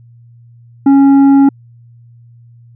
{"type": "tone with tanh clipping", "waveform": "triangle", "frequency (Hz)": 276, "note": "C#4", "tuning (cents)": -7, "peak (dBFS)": -5, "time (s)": [0.86, 1.49], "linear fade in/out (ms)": 5, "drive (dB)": 11, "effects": ["added 118 Hz sine -38 dBFS peak until 2.75 s"]}